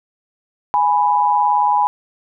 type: tone pair together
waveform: sine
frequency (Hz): 830.6 / 988.4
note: G#5 / B5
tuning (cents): 0 / +1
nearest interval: minor third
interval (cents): 301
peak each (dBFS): -15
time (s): 0.74-1.87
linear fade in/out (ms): 0
effects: none